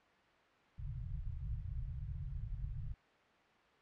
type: low-pass noise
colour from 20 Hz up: pink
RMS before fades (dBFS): -42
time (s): 0.78-2.94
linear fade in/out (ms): 5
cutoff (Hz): 150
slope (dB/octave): 96
effects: white hiss -66 dBFS RMS until 3.81 s + low-pass 2000 Hz 12 dB/octave